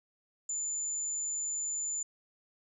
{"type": "tone", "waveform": "sine", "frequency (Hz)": 7050, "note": "A8", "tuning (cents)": 2, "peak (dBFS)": -32, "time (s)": [0.49, 2.03], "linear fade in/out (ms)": 5, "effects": []}